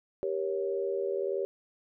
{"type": "chord", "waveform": "sine", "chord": "G diminished", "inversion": "none", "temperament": "equal with one note detuned", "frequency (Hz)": [392, 472.7, 554.4], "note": ["G4", "Bb4", "Db5"], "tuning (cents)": [0, 24, 0], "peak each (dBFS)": [-31, -35, -34], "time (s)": [0.23, 1.45], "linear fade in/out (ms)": 0, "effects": []}